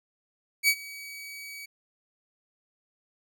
sawtooth tone with ADSR envelope, 2271 Hz, C#7, 41 cents sharp, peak -14 dBFS, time 0.63-1.66 s, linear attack 52 ms, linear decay 64 ms, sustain -22 dB, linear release 11 ms, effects none

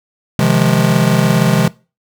square chord, F minor seventh, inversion second, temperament just, 130.96 / 157.15 / 174.61 / 209.5 Hz, C3 / Eb3 / F3 / Ab3, +2 / +18 / 0 / +15 cents, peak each -16 dBFS, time 0.39-1.68 s, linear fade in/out 2 ms, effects noise-tail reverb RT60 0.3 s tail -21 dB re dry

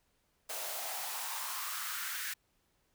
white noise with high-pass filter sweep, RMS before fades -39 dBFS, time 0.49-2.34 s, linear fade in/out 10 ms, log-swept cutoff 570 to 1700 Hz, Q 3.6, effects pink hiss -75 dBFS RMS until 2.94 s

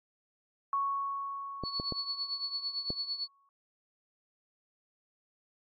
sine tone with exponential decay, 1108.7 Hz, C#6, in tune, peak -27 dBFS, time 0.73-3.49 s, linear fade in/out 1 ms, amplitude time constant 600 ms
sine tone with tremolo, 4422 Hz, C#8, 5 cents flat, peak -30 dBFS, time 1.63-3.28 s, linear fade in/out 50 ms, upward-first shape triangle, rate 8.9 Hz, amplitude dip 80%
clicks, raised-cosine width 2 ms, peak -22 dBFS, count 4, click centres 1.637 / 1.799 / 1.923 / 2.904 s
effects AAC 64 kbps

